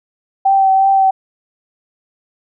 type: tone with vibrato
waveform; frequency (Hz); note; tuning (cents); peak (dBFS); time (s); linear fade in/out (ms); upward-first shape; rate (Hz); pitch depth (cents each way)
sine; 774; G5; -22; -8; 0.45-1.11; 10; triangle; 2.8; 21
effects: none